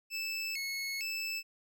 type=tone with vibrato; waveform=25% pulse; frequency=2400 Hz; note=D7; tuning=37 cents sharp; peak=-31 dBFS; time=0.1-1.43 s; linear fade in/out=50 ms; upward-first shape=square; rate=1.1 Hz; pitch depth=160 cents each way; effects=none